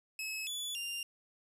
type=tone with pitch steps; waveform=sawtooth; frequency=2579 / 3443 / 2792 Hz; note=E7 / A7 / F7; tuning=-39 / -38 / -1 cents; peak=-34 dBFS; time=0.19-1.03 s; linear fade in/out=2 ms; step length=280 ms; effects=resampled to 32000 Hz + 11-bit